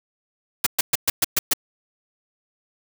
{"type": "noise bursts", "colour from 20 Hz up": "white", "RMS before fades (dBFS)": -18, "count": 7, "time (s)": [0.64, 1.535], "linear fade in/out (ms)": 5, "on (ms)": 25, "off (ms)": 120, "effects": []}